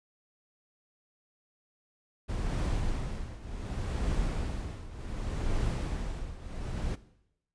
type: noise with tremolo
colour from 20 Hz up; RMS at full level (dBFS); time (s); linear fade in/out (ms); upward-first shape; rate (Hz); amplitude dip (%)
brown; -29; 2.28-6.96; 20; triangle; 0.67; 85
effects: noise-tail reverb RT60 0.8 s tail -17 dB re dry + resampled to 22050 Hz